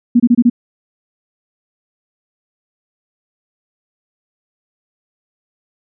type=tone bursts; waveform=sine; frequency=240 Hz; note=B3; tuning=49 cents flat; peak=-5 dBFS; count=5; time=0.15-0.499 s; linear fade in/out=10 ms; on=49 ms; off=26 ms; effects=none